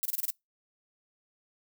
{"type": "noise bursts", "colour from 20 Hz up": "violet", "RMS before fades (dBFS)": -30, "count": 6, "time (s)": [0.03, 0.303], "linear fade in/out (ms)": 0, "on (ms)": 23, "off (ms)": 27, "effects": ["noise-tail reverb RT60 0.2 s tail -26 dB re dry"]}